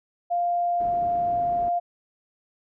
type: tone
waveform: sine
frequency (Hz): 698.5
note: F5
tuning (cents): 0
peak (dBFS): -21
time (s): 0.3-1.8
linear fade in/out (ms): 20
type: low-pass noise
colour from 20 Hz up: white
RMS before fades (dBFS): -41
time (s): 0.8-1.69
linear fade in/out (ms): 2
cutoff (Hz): 380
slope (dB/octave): 12
effects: none